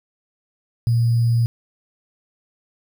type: tone with sample-and-hold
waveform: sine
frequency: 117.1 Hz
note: A#2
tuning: 8 cents sharp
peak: -14 dBFS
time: 0.87-1.46 s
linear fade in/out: 0 ms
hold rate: 4900 Hz
effects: none